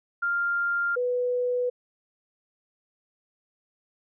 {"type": "tone pair in turn", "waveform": "sine", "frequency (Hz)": [1396.9, 493.9], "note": ["F6", "B4"], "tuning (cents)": [0, 0], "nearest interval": "octave + tritone", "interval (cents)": 1800, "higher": "first", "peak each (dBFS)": -23, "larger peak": "neither", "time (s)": [[0.22, 0.96], [0.96, 1.7]], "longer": "neither", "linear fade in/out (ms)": 10, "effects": []}